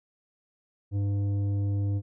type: tone with tanh clipping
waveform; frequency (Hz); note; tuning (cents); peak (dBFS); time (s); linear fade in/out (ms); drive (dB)
triangle; 100.4; G2; +42; -26; 0.91-2.02; 50; 13
effects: none